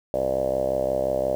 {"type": "tone with low-pass filter", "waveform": "5% pulse", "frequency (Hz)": 65.7, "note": "C2", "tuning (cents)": 8, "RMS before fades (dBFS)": -24, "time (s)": [0.14, 1.35], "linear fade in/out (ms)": 0, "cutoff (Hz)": 590, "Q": 9.5, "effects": ["8-bit"]}